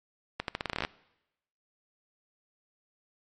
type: accelerating click train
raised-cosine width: 0.3 ms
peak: -14 dBFS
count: 13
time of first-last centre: 0.4-0.849 s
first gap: 82 ms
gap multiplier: 0.84
effects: noise-tail reverb RT60 0.9 s tail -21 dB re dry + MP3 48 kbps